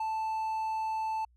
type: tone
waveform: triangle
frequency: 880 Hz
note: A5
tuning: in tune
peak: -28 dBFS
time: 0-1.25 s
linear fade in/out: 5 ms
effects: added 60 Hz sine -61 dBFS peak until 1.36 s